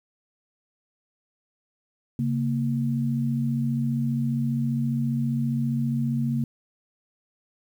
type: tone pair together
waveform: sine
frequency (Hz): 136.49 / 231.4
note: C#3 / A#3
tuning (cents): -26 / -13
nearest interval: major sixth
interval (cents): 913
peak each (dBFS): -25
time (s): 2.19-6.44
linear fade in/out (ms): 2
effects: 9-bit